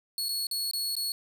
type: tone with dropouts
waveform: sawtooth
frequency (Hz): 4364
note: C#8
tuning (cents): -28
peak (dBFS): -26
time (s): 0.18-1.12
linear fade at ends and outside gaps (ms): 1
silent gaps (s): 0.285-0.29 / 0.469-0.512 / 0.712-0.734 / 0.953-0.966
effects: none